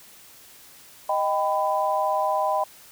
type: chord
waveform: sine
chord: Eb augmented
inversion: none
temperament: equal with one note detuned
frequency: 622.3 / 784 / 1000.4 Hz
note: Eb5 / G5 / B5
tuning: 0 / 0 / +22 cents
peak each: -25 dBFS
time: 1.09-2.64 s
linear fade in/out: 5 ms
effects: white hiss -49 dBFS RMS until 2.91 s